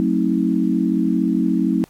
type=chord; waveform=sine; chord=F# diminished seventh; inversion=none; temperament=just; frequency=185 / 222 / 266.4 / 319.7 Hz; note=F#3 / A3 / C4 / Eb4; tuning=0 / +16 / +31 / +47 cents; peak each=-21 dBFS; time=0-1.84 s; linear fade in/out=0 ms; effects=pink hiss -52 dBFS RMS until 1.89 s + AAC 48 kbps